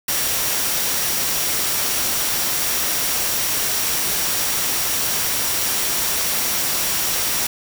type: tone in noise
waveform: sine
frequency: 5650 Hz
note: F8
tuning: 19 cents sharp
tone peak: -30 dBFS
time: 0.08-7.47 s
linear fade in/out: 5 ms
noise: white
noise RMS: -21 dBFS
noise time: 0.08-7.47 s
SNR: -12 dB
effects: none